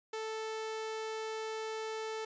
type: tone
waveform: sawtooth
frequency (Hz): 440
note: A4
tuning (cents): 0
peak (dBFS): -33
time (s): 0.13-2.25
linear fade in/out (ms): 5
effects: resampled to 16000 Hz